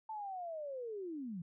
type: linear sweep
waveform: sine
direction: down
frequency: 890 to 160 Hz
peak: -40 dBFS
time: 0.09-1.42 s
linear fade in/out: 5 ms
effects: none